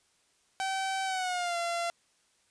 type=tone with pitch glide; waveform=sawtooth; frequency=769 to 685.1 Hz; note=G5 to F5; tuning=-33 to -33 cents; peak=-26 dBFS; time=0.6-1.9 s; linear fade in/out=0 ms; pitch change=-200 cents; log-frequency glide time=1.05-1.57 s; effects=white hiss -69 dBFS RMS until 2.5 s + resampled to 22050 Hz